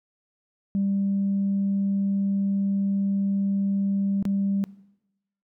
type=tone with dropouts; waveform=sine; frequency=197.5 Hz; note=G3; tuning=13 cents sharp; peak=-20 dBFS; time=0.75-4.64 s; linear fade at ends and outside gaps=0 ms; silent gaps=4.226-4.253 s; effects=noise-tail reverb RT60 0.9 s tail -21 dB re dry + tanh soft clip ceiling -17 dBFS